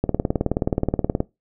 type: click train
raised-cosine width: 2 ms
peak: -6 dBFS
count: 23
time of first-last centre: 0.04-1.204 s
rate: 18.9 Hz
effects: noise-tail reverb RT60 0.2 s tail -20 dB re dry